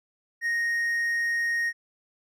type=tone; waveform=triangle; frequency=1864.7 Hz; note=A#6; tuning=in tune; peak=-22 dBFS; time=0.41-1.73 s; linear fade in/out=50 ms; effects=none